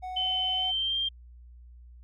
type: tone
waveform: triangle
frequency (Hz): 740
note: F#5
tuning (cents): 0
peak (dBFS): -32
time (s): 0.02-0.72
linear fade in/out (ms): 20
type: tone with pitch glide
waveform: sine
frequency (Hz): 3059 to 3183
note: G7 to G7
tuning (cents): -43 to +26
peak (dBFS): -26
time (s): 0.16-1.09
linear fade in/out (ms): 10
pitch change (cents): +69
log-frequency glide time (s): 0.56-0.97
effects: added 60 Hz sine -47 dBFS peak until 2.03 s